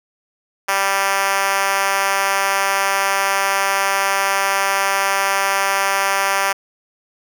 5% pulse tone with high-pass filter, 196 Hz, G3, in tune, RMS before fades -18 dBFS, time 0.68-6.53 s, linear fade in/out 10 ms, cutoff 710 Hz, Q 1.1, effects none

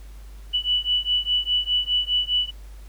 sine beating tone pair, 2960 / 2964.9 Hz, F#7 / F#7, 0 / +3 cents, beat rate 4.9 Hz, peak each -23 dBFS, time 0.53-2.51 s, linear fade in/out 20 ms, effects added 50 Hz sine -38 dBFS peak until 2.88 s + pink hiss -54 dBFS RMS until 2.88 s

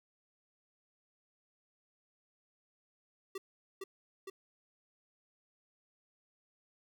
square tone with echo, 386.9 Hz, G4, 23 cents flat, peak -39 dBFS, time 3.35-3.38 s, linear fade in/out 5 ms, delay 460 ms, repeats 2, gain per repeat -2 dB, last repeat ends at 4.3 s, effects none

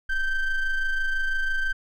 triangle ring-modulated tone, 784 Hz, G5, in tune, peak -17 dBFS, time 0.09-1.73 s, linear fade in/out 10 ms, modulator 771 Hz, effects none

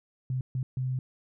sine tone bursts at uneven times, 128.8 Hz, C3, 27 cents flat, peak -27 dBFS, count 3, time 0.3-0.41 / 0.55-0.63 / 0.77-0.99 s, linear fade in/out 2 ms, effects none

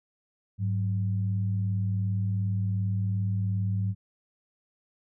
sine tone pair together, 102.31 / 185 Hz, G#2 / F#3, -25 / 0 cents, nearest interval minor seventh, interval 1025 cents, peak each -25 / -34 dBFS, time 0.58-3.95 s, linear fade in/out 50 ms, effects none

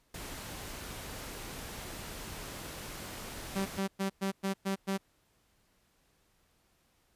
pink noise, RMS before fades -43 dBFS, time 0.14-3.79 s, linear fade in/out 5 ms
sawtooth tone bursts, 194.2 Hz, G3, 16 cents flat, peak -26 dBFS, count 7, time 3.55-4.98 s, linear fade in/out 20 ms, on 110 ms, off 110 ms
effects pink hiss -71 dBFS RMS until 7.15 s + resampled to 32000 Hz

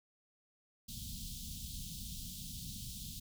pink band-stop noise, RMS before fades -45 dBFS, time 0.88-3.2 s, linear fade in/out 10 ms, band 230 to 3200 Hz, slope 48 dB/octave, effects none

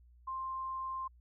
sine tone, 1052 Hz, C6, 9 cents sharp, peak -36 dBFS, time 0.27-1.08 s, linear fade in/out 10 ms, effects added 60 Hz sine -58 dBFS peak until 1.2 s

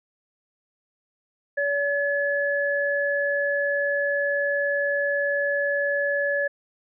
sine tone pair together, 570.3 / 1709 Hz, C#5 / G#6, +49 / +49 cents, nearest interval octave + perfect fifth, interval 1900 cents, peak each -24 dBFS, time 1.57-6.48 s, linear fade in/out 10 ms, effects none

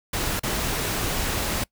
pink noise with dropouts, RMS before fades -26 dBFS, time 0.13-1.64 s, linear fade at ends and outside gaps 5 ms, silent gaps 0.396-0.433 s, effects noise-tail reverb RT60 0.1 s tail -23 dB re dry

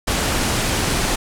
pink low-pass noise, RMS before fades -20 dBFS, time 0.07-1.16 s, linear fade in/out 10 ms, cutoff 11000 Hz, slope 24 dB/octave, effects none

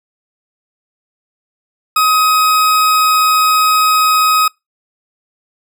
40% pulse tone, 1263 Hz, D#6, 26 cents sharp, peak -8 dBFS, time 1.96-4.48 s, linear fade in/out 5 ms, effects noise-tail reverb RT60 0.2 s tail -26 dB re dry

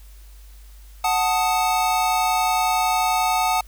square chord, D# diminished, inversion first, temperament equal with one note detuned, 740 / 880 / 1250.3 Hz, F#5 / A5 / D#6, 0 / 0 / +8 cents, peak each -22 / -23 / -26 dBFS, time 1.04-3.61 s, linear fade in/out 5 ms, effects added 50 Hz sine -41 dBFS peak until 3.67 s + white hiss -54 dBFS RMS until 3.67 s

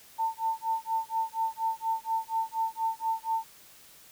sine tone with tremolo, 898 Hz, A5, 35 cents sharp, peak -24 dBFS, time 0.18-3.45 s, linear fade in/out 20 ms, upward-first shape sine, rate 4.2 Hz, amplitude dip 100%, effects white hiss -54 dBFS RMS until 4.11 s

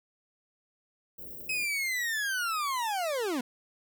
white band-stop noise, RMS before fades -43 dBFS, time 1.18-1.66 s, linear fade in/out 10 ms, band 590 to 16000 Hz, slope 48 dB/octave
40% pulse linear sweep, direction down, 2566 to 230.3 Hz, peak -28 dBFS, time 1.49-3.41 s, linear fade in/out 5 ms
effects none

